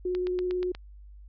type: tone with vibrato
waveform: sine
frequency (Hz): 362.6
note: F#4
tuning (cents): -35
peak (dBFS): -26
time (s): 0.05-0.72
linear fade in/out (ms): 5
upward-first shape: square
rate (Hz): 18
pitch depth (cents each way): 9
type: click train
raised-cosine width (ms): 0.2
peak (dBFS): -22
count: 6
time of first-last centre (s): 0.15-0.75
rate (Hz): 8.34
effects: added 50 Hz sine -45 dBFS peak until 1.28 s + resampled to 11025 Hz